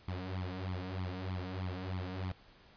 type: tone with flanger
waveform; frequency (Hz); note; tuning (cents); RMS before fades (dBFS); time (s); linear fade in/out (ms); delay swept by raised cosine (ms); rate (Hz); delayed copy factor
sawtooth; 92.5; F#2; 0; -39; 0.08-2.32; 0; 0.88 to 4.28; 3.2; +1
effects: pink hiss -61 dBFS RMS until 2.76 s + resampled to 11025 Hz